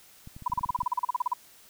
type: clicks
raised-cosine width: 5 ms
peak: -31 dBFS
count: 11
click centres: 0.274 / 0.365 / 0.423 / 0.499 / 0.535 / 0.576 / 0.61 / 0.659 / 0.705 / 0.79 / 0.832 s
type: tone bursts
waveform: sine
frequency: 987.8 Hz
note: B5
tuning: in tune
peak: -22 dBFS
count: 16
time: 0.46-1.335 s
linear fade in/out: 5 ms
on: 20 ms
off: 37 ms
effects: white hiss -55 dBFS RMS until 1.69 s